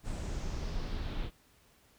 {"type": "noise with low-pass filter sweep", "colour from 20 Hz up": "brown", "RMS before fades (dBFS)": -36, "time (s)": [0.03, 1.31], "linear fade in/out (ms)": 50, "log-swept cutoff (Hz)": [8700, 3300], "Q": 2.6, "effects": ["pink hiss -65 dBFS RMS until 1.98 s"]}